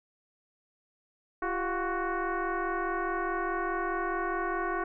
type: tone with frequency modulation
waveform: sine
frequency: 388.4 Hz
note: G4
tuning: 16 cents flat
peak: -28 dBFS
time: 1.42-4.84 s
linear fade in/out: 5 ms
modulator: 366 Hz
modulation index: 3.4
effects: none